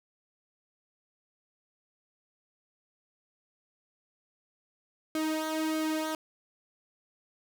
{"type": "tone with flanger", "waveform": "sawtooth", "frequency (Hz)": 314.1, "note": "D#4", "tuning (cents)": 16, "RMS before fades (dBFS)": -31, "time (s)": [5.15, 6.15], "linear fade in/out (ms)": 2, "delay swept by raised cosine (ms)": [1.1, 2.8], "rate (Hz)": 1.6, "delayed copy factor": -0.7, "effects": []}